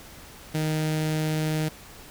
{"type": "tone with notch filter", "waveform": "sawtooth", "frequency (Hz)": 155.56, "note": "D#3", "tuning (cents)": 0, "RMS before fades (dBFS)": -26, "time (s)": [0.54, 1.69], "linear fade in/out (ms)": 10, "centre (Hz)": 1100, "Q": 1.8, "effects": ["pink hiss -46 dBFS RMS until 2.1 s"]}